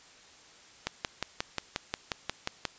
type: click train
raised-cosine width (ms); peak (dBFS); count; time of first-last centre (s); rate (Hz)
0.2; -12; 11; 0.87-2.653; 5.61
effects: white hiss -55 dBFS RMS until 2.78 s + resampled to 16000 Hz